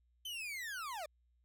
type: linear sweep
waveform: 40% pulse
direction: down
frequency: 3103 to 571 Hz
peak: -40 dBFS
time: 0.25-1.06 s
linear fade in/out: 5 ms
effects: added 60 Hz sine -70 dBFS peak until 1.44 s